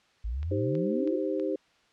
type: exponential sweep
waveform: sine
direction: up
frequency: 51 to 391.9 Hz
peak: -29 dBFS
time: 0.24-1.19 s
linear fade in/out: 10 ms
type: click train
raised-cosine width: 0.2 ms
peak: -30 dBFS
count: 4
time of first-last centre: 0.43-1.398 s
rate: 3.1 Hz
type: chord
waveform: sine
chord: C minor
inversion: first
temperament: equal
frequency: 311.1 / 392 / 523.3 Hz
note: Eb4 / G4 / C5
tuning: 0 / 0 / 0 cents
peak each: -31 / -31 / -32 dBFS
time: 0.51-1.56 s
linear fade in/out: 5 ms
effects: white hiss -64 dBFS RMS until 1.92 s + low-pass 4000 Hz 12 dB/octave